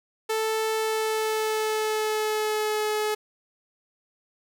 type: tone with pitch glide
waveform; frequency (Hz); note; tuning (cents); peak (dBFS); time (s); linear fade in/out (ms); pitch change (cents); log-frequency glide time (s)
sawtooth; 440 to 426.2; A4 to G#4; 0 to +45; -20; 0.29-3.15; 10; -55; 0.75-2.88
effects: none